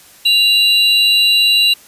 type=tone pair together; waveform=triangle; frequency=2794 / 3949 Hz; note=F7 / B7; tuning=0 / -1 cents; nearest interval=tritone; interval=599 cents; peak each=-10 dBFS; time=0.25-1.74 s; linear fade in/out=10 ms; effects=white hiss -43 dBFS RMS until 1.87 s + resampled to 32000 Hz